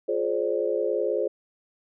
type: chord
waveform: sine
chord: D half-diminished seventh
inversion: first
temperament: just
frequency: 352.4 / 422.9 / 528.6 / 587.3 Hz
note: F4 / Ab4 / C5 / D5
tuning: +16 / +31 / +18 / 0 cents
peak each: -30 / -27 / -27 / -31 dBFS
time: 0.08-1.28 s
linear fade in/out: 10 ms
effects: none